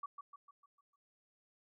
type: tone with echo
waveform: sine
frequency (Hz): 1142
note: D6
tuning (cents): -49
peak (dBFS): -39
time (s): 0.03-0.06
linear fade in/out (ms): 5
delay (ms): 150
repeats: 6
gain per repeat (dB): -6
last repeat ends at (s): 0.96
effects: none